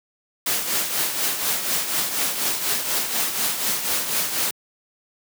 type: noise with tremolo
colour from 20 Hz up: white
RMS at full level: -21 dBFS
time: 0.46-4.51 s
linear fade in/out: 5 ms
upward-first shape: triangle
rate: 4.1 Hz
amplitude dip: 60%
effects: high-pass 150 Hz 12 dB/octave